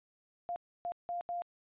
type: tone bursts at uneven times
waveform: sine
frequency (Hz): 698.5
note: F5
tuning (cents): 0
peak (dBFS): -34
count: 4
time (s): 0.49-0.56 / 0.85-0.92 / 1.09-1.21 / 1.29-1.42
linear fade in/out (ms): 0
effects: resampled to 8000 Hz